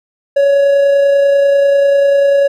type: tone with amplitude modulation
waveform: triangle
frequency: 560 Hz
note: C#5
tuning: 18 cents sharp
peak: -4 dBFS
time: 0.36-2.48 s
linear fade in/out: 10 ms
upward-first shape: sine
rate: 30.2 Hz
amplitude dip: 25%
effects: none